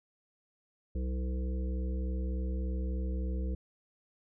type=harmonic tone with a mistuned harmonic; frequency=63.4 Hz; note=B1; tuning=46 cents sharp; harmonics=1 / 3 / 5 / 7 / 8; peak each=-31 / -41 / -45 / -48 / -49 dBFS; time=0.95-3.55 s; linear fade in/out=5 ms; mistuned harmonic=5; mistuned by=+26 cents; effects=none